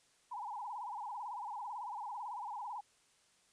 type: tone with vibrato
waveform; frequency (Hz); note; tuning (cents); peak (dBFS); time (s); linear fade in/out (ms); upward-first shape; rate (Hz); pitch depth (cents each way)
sine; 902; A5; +43; -40; 0.31-2.81; 10; sine; 18; 190
effects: white hiss -70 dBFS RMS until 3.52 s + resampled to 22050 Hz